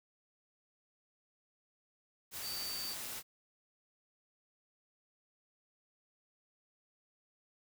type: tone in noise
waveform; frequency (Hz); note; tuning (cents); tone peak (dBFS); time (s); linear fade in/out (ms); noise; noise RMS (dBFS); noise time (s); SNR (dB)
sine; 4600; D8; -37; -40; 2.41-2.96; 50; white; -43; 2.31-3.23; 0
effects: none